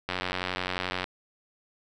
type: click train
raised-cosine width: 0.3 ms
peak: -13 dBFS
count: 88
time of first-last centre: 0.09-1.042 s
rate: 91.4 Hz
effects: none